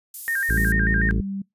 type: high-pass noise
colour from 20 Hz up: white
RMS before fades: -33 dBFS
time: 0.14-0.72 s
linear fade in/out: 2 ms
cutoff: 11000 Hz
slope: 12 dB/octave
type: tone with vibrato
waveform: sine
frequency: 1713 Hz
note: A6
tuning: 47 cents flat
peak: -21 dBFS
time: 0.28-1.11 s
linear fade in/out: 0 ms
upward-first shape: square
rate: 6.8 Hz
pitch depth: 120 cents each way
type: harmonic tone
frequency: 55 Hz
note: A1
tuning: in tune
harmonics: 1 / 2 / 3 / 4 / 5 / 6 / 7 / 8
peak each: -21 / -27 / -31 / -33 / -35 / -37 / -38 / -39 dBFS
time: 0.49-1.21 s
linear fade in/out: 5 ms
type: tone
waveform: sine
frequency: 196 Hz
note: G3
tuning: in tune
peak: -26 dBFS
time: 0.55-1.42 s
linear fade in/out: 5 ms
effects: noise-tail reverb RT60 0.2 s tail -26 dB re dry + resampled to 32000 Hz